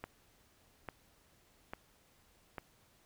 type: click train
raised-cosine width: 0.5 ms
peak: -26 dBFS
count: 4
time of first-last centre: 0.04-2.582 s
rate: 1.18 Hz
effects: pink hiss -68 dBFS RMS until 3.05 s